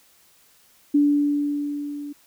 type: tone with level ramp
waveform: sine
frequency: 290 Hz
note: D4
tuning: 22 cents flat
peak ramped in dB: -13 to -31 dBFS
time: 0.94-2.13 s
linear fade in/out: 10 ms
effects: white hiss -57 dBFS RMS until 2.26 s